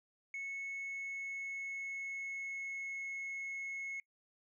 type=tone with pitch glide; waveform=sine; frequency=2200 to 2182 Hz; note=C#7 to C#7; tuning=-14 to -28 cents; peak=-37 dBFS; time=0.34-4 s; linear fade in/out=2 ms; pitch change=-14 cents; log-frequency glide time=0.67-3.08 s; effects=noise-tail reverb RT60 0.1 s tail -25 dB re dry + tanh soft clip ceiling -38 dBFS